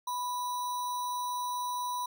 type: tone with sample-and-hold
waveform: sine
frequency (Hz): 987.8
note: B5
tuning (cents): 0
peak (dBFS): -31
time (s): 0.07-2.06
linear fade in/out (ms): 5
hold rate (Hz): 4900
effects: none